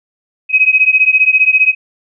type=beating tone pair; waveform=sine; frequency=2526 / 2541 Hz; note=D#7 / D#7; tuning=+26 / +36 cents; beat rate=15 Hz; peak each=-10 dBFS; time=0.49-1.75 s; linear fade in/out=50 ms; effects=none